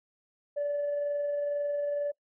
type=tone with amplitude modulation; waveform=sine; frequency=579 Hz; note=D5; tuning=25 cents flat; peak=-25 dBFS; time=0.56-2.12 s; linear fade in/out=20 ms; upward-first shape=sine; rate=22.1 Hz; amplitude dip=25%; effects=noise-tail reverb RT60 0.1 s tail -23 dB re dry + tanh soft clip ceiling -25 dBFS